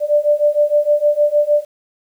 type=beating tone pair; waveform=sine; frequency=587.3 / 593.8 Hz; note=D5 / D5; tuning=0 / +19 cents; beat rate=6.5 Hz; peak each=-15 / -14 dBFS; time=0-1.65 s; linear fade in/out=50 ms; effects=8-bit